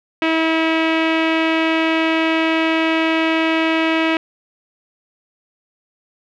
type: tone with low-pass filter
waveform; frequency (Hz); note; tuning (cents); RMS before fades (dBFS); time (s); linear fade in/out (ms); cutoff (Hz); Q
sawtooth; 323.1; E4; -35; -17; 0.22-4.17; 2; 2600; 2.9
effects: none